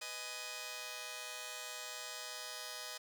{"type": "chord", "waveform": "5% pulse", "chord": "G# minor", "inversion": "first", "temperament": "just", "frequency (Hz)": [498.4, 623, 830.6], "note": ["B4", "D#5", "G#5"], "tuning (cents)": [16, 2, 0], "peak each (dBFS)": [-38, -35, -38], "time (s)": [0.01, 2.98], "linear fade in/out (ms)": 10, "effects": []}